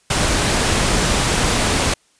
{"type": "noise", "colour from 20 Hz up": "pink", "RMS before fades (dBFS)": -17, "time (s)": [0.1, 1.94], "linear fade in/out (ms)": 5, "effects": ["white hiss -58 dBFS RMS until 2.19 s", "resampled to 22050 Hz"]}